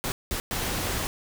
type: noise bursts at uneven times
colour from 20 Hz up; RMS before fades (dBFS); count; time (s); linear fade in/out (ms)
pink; -29; 3; 0.04-0.12 / 0.31-0.4 / 0.51-1.07; 0
effects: none